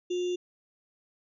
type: tone with sample-and-hold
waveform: sine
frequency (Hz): 358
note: F4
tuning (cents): +43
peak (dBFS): -27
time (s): 0.1-0.36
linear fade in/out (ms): 10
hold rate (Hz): 3150
effects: resampled to 16000 Hz